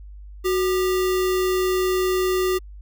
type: tone with sample-and-hold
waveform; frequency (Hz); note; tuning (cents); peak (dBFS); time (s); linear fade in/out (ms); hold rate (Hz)
sine; 370; F#4; 0; -18; 0.44-2.59; 20; 1575
effects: added 50 Hz sine -37 dBFS peak until 2.81 s